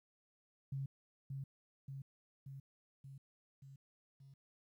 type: tone with echo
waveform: sine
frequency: 136.4 Hz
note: C#3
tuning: 28 cents flat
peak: -38 dBFS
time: 0.72-0.86 s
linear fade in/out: 5 ms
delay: 580 ms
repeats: 6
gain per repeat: -3 dB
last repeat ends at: 4.34 s
effects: 13-bit